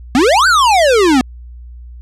square exponential two-way sweep, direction up then down, 233.1 to 1568 to 242.8 Hz, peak -8 dBFS, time 0.15-1.21 s, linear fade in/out 0 ms, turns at 0.47 s, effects added 60 Hz sine -30 dBFS peak until 2.01 s + low-pass 8000 Hz 12 dB/octave

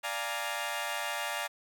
15% pulse chord, Bb dominant seventh, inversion first, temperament equal with one note detuned, 587.3 / 698.5 / 830.6 / 929.1 Hz, D5 / F5 / Ab5 / Bb5, 0 / 0 / 0 / -6 cents, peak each -32 dBFS, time 0.03-1.48 s, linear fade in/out 20 ms, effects none

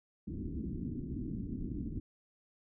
white low-pass noise, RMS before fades -39 dBFS, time 0.27-2 s, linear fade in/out 5 ms, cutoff 320 Hz, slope 48 dB/octave, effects none

